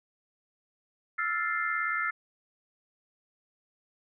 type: chord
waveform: sine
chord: F major seventh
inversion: third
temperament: equal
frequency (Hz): 1318.5 / 1396.9 / 1760 / 2093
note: E6 / F6 / A6 / C7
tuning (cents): 0 / 0 / 0 / 0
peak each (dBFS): -33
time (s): 1.18-2.11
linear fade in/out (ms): 10
effects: none